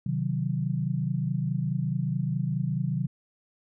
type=chord; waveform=sine; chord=C diminished; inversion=none; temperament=equal; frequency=130.81 / 155.56 / 185 Hz; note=C3 / Eb3 / Gb3; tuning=0 / 0 / 0 cents; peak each=-29 / -29 / -31 dBFS; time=0.06-3.07 s; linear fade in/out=5 ms; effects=none